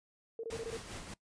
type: tone bursts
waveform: sine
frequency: 454.8 Hz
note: A#4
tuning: 43 cents flat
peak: -36 dBFS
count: 6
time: 0.39-0.77 s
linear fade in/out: 2 ms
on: 45 ms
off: 22 ms
type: noise with tremolo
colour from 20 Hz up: pink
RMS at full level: -44 dBFS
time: 0.5-1.14 s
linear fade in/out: 5 ms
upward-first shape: sine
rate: 5 Hz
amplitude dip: 45%
effects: noise-tail reverb RT60 0.1 s tail -20 dB re dry + resampled to 22050 Hz